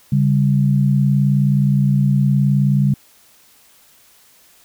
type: tone pair together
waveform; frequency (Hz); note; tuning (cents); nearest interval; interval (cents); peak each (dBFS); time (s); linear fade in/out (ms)
sine; 140 / 199.23; C#3 / G3; +18 / +28; tritone; 610; -13 / -17; 0.12-2.94; 5
effects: white hiss -51 dBFS RMS until 4.64 s